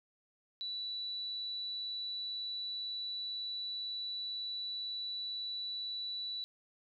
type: tone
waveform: sine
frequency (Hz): 3951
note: B7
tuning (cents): 0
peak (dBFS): -37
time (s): 0.61-6.44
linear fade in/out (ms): 0
effects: none